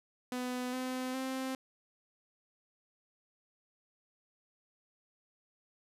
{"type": "tone with pitch steps", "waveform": "sawtooth", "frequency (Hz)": [250, 256.1, 262.4], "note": ["B3", "C4", "C4"], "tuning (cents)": [21, -37, 5], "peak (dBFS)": -31, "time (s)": [0.32, 1.55], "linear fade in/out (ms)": 2, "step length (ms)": 410, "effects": ["resampled to 32000 Hz"]}